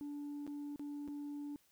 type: tone with dropouts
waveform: sine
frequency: 290 Hz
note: D4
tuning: 22 cents flat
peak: -39 dBFS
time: 0.01-1.56 s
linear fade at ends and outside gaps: 0 ms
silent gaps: 0.466-0.476 / 0.76-0.795 / 1.077-1.084 s
effects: tanh soft clip ceiling -40 dBFS + white hiss -72 dBFS RMS until 1.71 s